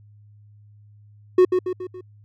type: tone with echo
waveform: triangle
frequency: 366.5 Hz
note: F#4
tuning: 16 cents flat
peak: -8 dBFS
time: 1.38-1.45 s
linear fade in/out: 5 ms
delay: 140 ms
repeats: 4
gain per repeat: -6 dB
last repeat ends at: 2.01 s
effects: added 104 Hz sine -47 dBFS peak until 2.24 s